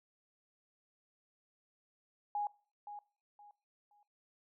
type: tone with echo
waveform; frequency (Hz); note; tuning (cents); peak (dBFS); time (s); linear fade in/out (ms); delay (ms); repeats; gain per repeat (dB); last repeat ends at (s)
sine; 826; G#5; -10; -33; 2.35-2.47; 2; 520; 3; -11; 4.03
effects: noise-tail reverb RT60 0.4 s tail -22 dB re dry